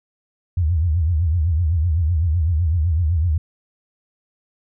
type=tone with vibrato; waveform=sine; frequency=82.3 Hz; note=E2; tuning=2 cents flat; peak=-15 dBFS; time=0.57-3.38 s; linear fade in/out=5 ms; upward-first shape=triangle; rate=7.9 Hz; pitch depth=210 cents each way; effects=none